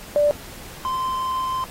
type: tone pair in turn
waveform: sine / triangle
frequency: 587.3 / 1038.6 Hz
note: D5 / C6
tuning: 0 / -13 cents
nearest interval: minor seventh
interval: 987 cents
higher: second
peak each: -14 / -20 dBFS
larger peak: first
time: 0.16-0.31 / 0.85-1.64 s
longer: second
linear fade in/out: 0 ms
effects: pink hiss -40 dBFS RMS until 1.7 s + AAC 48 kbps